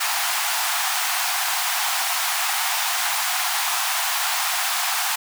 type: high-pass noise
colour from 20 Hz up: pink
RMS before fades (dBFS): -23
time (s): 0-5.16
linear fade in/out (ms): 10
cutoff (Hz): 700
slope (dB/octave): 96
effects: none